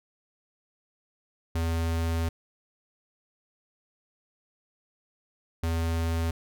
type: tone pair in turn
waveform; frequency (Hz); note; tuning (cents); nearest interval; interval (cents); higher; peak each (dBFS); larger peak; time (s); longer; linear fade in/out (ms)
square; 82.6 / 82.6; E2 / E2; +4 / +4; unison; 0; neither; -26; neither; 1.55-2.29 / 5.63-6.31; first; 5
effects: none